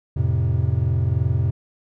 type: chord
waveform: triangle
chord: F major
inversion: none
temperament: equal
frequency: 87.31 / 110 / 130.81 Hz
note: F2 / A2 / C3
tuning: 0 / 0 / 0 cents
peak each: -20 dBFS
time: 0.16-1.51 s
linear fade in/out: 10 ms
effects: none